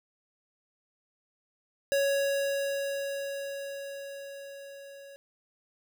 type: tone with level ramp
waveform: square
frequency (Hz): 556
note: C#5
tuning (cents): +5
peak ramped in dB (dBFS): -24 to -47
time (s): 1.92-5.16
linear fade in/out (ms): 0
effects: none